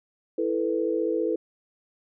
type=chord; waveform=sine; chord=E suspended fourth; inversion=none; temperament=just; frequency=329.6 / 439.5 / 494.4 Hz; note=E4 / A4 / B4; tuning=0 / -2 / +2 cents; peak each=-27 / -27 / -28 dBFS; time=0.38-1.36 s; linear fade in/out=5 ms; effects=none